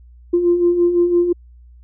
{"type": "beating tone pair", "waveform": "sine", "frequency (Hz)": [343.6, 349.5], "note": ["F4", "F4"], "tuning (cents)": [-28, 1], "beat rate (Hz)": 5.9, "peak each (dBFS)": [-20, -12], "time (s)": [0.33, 1.33], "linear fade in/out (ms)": 10, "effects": ["tanh soft clip ceiling -5 dBFS", "added 60 Hz sine -41 dBFS peak until 1.83 s"]}